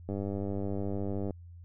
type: click train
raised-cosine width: 2 ms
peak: -22 dBFS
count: 122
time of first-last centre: 0.09-1.307 s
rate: 99.4 Hz
effects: added 86 Hz sine -46 dBFS peak until 1.64 s